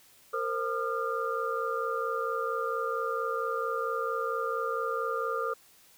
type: tone cluster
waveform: sine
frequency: 458.6 / 523 / 1209 / 1388 Hz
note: A#4 / C5 / D6 / F6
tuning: -28 / -1 / +50 / -11 cents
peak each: -33 / -36 / -32 / -37 dBFS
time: 0.33-5.54 s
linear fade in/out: 10 ms
effects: white hiss -59 dBFS RMS until 5.97 s